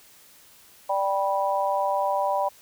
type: chord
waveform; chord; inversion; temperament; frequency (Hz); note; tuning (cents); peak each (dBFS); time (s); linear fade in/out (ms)
sine; G major; second; just; 588 / 784 / 980; D5 / G5 / B5; +2 / 0 / -14; -26; 0.89-2.49; 10
effects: white hiss -53 dBFS RMS until 2.61 s